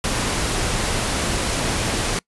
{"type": "noise", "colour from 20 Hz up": "pink", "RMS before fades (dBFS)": -22, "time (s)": [0.04, 2.19], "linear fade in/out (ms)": 2, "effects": ["noise-tail reverb RT60 0.1 s tail -25 dB re dry", "resampled to 24000 Hz"]}